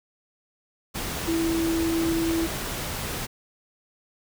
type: tone in noise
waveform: sine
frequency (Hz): 329.6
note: E4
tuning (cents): 0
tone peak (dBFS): -22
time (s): 1.27-2.47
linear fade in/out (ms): 20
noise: pink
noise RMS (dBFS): -31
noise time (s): 0.94-3.27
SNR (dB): +6
effects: none